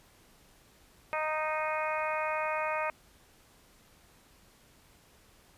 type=harmonic tone; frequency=310 Hz; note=D#4; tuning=6 cents flat; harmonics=2 / 3 / 4 / 5 / 6 / 7 / 8; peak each=-34 / -35 / -36 / -41 / -43 / -40 / -39 dBFS; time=1.13-2.9 s; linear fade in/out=0 ms; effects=pink hiss -61 dBFS RMS until 5.57 s + resampled to 32000 Hz